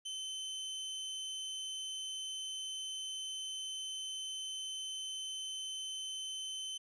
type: tone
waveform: sawtooth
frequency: 3066 Hz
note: G7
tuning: 39 cents flat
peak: -36 dBFS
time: 0.05-6.78 s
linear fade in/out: 10 ms
effects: resampled to 22050 Hz + 12-bit